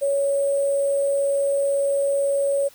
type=tone with sample-and-hold; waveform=sine; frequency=558 Hz; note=C#5; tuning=11 cents sharp; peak=-18 dBFS; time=0.01-2.69 s; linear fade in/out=20 ms; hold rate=8820 Hz; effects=white hiss -51 dBFS RMS until 2.74 s